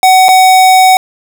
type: tone with dropouts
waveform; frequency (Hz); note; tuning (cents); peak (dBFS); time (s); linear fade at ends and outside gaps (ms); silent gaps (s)
square; 750; F#5; +23; -3; 0.03-0.97; 1; 0.284-0.289
effects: none